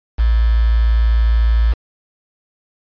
sine tone with quantisation, 56.6 Hz, A1, 50 cents sharp, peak -10 dBFS, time 0.18-1.74 s, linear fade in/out 20 ms, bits 5, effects resampled to 11025 Hz

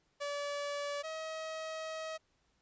sawtooth tone pair in turn, 575 / 636.5 Hz, D5 / D#5, -37 / +39 cents, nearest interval major second, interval 176 cents, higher second, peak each -32 / -35 dBFS, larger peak first, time 0.2-1.03 / 1.03-2.18 s, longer second, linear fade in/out 20 ms, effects pink hiss -75 dBFS RMS until 2.61 s + resampled to 16000 Hz

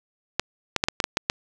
clicks, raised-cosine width 0.2 ms, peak -3 dBFS, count 8, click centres 0.396 / 0.763 / 0.839 / 0.885 / 1.002 / 1.041 / 1.171 / 1.299 s, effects none

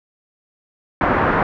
white low-pass noise, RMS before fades -17 dBFS, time 1.01-1.43 s, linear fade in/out 2 ms, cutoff 1500 Hz, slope 24 dB/octave, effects none

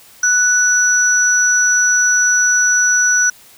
sine tone pair together, 1480 / 5898 Hz, F#6 / F#8, 0 / -6 cents, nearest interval 2 octaves, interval 2394 cents, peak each -13 dBFS, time 0.23-3.3 s, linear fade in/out 5 ms, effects white hiss -44 dBFS RMS until 3.57 s

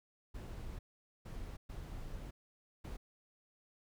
brown noise bursts at uneven times, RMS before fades -45 dBFS, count 4, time 0.34-0.79 / 1.25-1.57 / 1.69-2.31 / 2.84-2.97 s, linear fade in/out 10 ms, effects none

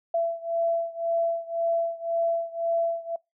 sine beating tone pair, 670 / 671.9 Hz, E5 / E5, +28 / +33 cents, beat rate 1.9 Hz, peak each -26 / -28 dBFS, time 0.14-3.16 s, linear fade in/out 5 ms, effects noise-tail reverb RT60 0.2 s tail -24 dB re dry

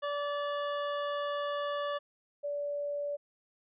25% pulse / sine tone pair in turn, 578 / 578 Hz, D5 / D5, -28 / -28 cents, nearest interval unison, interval 0 cents, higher neither, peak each -28 / -32 dBFS, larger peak first, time 0.02-1.99 / 2.43-3.17 s, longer first, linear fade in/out 20 ms, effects resampled to 8000 Hz

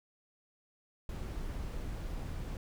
brown noise, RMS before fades -39 dBFS, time 1.09-2.57 s, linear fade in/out 2 ms, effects none

